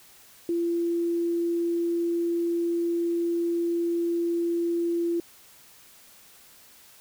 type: tone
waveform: sine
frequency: 340.7 Hz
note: F4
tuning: 43 cents flat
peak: -23 dBFS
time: 0.49-5.2 s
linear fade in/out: 2 ms
effects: white hiss -53 dBFS RMS until 7 s